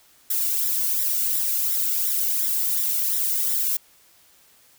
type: noise with flanger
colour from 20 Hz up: violet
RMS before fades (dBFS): -23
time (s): 0.3-3.77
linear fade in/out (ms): 5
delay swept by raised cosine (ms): 0.54 to 1.44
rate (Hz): 2.8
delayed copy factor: +0.65
effects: white hiss -56 dBFS RMS until 4.78 s